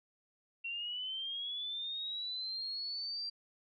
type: linear sweep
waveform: sine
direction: up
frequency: 2720 to 4735 Hz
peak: -37 dBFS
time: 0.64-3.3 s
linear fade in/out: 10 ms
effects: none